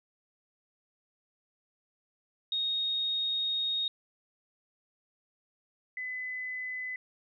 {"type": "tone pair in turn", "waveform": "sine", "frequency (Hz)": [3729, 2012], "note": ["A#7", "B6"], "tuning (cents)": [0, 32], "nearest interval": "major seventh", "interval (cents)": 1068, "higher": "first", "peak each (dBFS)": [-28, -34], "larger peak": "first", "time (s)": [[2.52, 3.88], [5.97, 6.96]], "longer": "first", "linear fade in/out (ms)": 2, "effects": []}